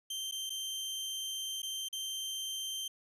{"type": "tone with dropouts", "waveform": "sawtooth", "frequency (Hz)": 3136, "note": "G7", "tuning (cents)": 0, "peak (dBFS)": -33, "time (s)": [0.1, 2.88], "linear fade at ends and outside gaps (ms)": 5, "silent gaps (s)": [[0.313, 0.321], [0.496, 0.502], [1.62, 1.629], [1.886, 1.927]], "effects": ["resampled to 32000 Hz"]}